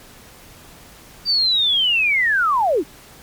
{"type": "linear sweep", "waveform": "sine", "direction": "down", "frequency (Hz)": [4700, 249.4], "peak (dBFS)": -14, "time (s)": [1.25, 2.84], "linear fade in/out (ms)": 50, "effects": ["pink hiss -44 dBFS RMS until 3.22 s", "MP3 96 kbps"]}